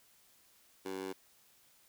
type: tone with high-pass filter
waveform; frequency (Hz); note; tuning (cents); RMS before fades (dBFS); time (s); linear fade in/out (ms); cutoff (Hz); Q
15% pulse; 95.1; F#2; +48; -41; 0.85-1.13; 10; 370; 2
effects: white hiss -66 dBFS RMS until 1.88 s